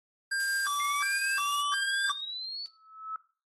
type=tone with vibrato; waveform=square; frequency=1359 Hz; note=F6; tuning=48 cents flat; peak=-29 dBFS; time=0.31-2.12 s; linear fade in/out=10 ms; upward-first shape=square; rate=1.4 Hz; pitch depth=280 cents each way
type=noise; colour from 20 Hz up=violet; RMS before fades=-37 dBFS; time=0.39-1.62 s; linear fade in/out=10 ms
type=exponential sweep; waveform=sine; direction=up; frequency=2105 to 4507 Hz; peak=-35 dBFS; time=0.8-2.66 s; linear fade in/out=0 ms
type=tone with exponential growth; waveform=sine; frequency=1300 Hz; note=E6; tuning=24 cents flat; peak=-31 dBFS; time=2.65-3.16 s; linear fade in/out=2 ms; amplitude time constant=110 ms
effects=noise-tail reverb RT60 0.4 s tail -17 dB re dry + AAC 32 kbps